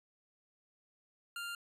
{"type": "tone", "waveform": "25% pulse", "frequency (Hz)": 1396.9, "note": "F6", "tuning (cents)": 0, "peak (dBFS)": -36, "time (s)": [1.36, 1.55], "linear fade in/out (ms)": 2, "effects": ["resampled to 32000 Hz"]}